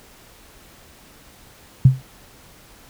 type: tone with exponential decay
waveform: sine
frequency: 130.81 Hz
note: C3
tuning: in tune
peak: -3 dBFS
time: 1.85-2.02 s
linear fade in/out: 5 ms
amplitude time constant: 36 ms
effects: pink hiss -48 dBFS RMS until 2.89 s